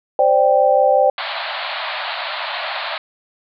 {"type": "chord", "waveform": "sine", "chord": "C suspended second", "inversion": "none", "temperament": "just", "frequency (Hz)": [523.3, 588.7, 784.9], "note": ["C5", "D5", "G5"], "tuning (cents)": [0, 4, 2], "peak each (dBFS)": -15, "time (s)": [0.19, 1.1], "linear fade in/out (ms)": 2}
{"type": "band-pass noise", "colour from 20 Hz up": "pink", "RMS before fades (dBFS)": -25, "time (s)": [1.18, 2.98], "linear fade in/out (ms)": 2, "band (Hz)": [590, 4400], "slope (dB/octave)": 96}
{"effects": []}